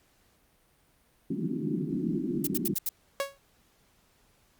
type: band-pass noise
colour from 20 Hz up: pink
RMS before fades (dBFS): -31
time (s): 1.3-2.74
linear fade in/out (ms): 5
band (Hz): 150 to 370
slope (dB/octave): 96
type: noise bursts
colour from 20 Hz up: violet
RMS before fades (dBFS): -28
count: 5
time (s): 2.44-2.891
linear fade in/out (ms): 5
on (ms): 31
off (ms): 74
type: tone with exponential decay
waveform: sawtooth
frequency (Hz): 554.4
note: C#5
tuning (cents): 0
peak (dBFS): -21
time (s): 3.2-3.38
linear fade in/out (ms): 1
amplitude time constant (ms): 37
effects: pink hiss -66 dBFS RMS until 4.59 s + Opus 48 kbps